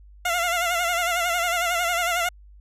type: tone with vibrato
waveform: 15% pulse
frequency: 695 Hz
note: F5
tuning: 9 cents flat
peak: -15 dBFS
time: 0.25-2.29 s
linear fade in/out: 5 ms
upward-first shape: sine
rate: 11 Hz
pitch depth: 65 cents each way
effects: added 50 Hz sine -45 dBFS peak until 2.6 s + resampled to 32000 Hz